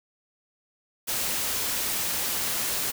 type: noise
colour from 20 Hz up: white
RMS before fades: -28 dBFS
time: 1.07-2.92 s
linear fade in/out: 20 ms
effects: none